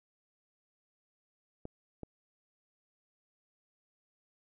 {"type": "clicks", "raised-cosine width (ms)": 2, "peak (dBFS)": -28, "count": 2, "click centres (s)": [1.654, 2.033], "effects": []}